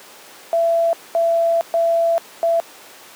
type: tone bursts at uneven times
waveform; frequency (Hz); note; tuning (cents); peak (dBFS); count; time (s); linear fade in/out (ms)
sine; 670; E5; +28; -13; 4; 0.53-0.93 / 1.15-1.61 / 1.74-2.18 / 2.43-2.6; 0
effects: pink hiss -41 dBFS RMS until 3.15 s + high-pass 400 Hz 12 dB/octave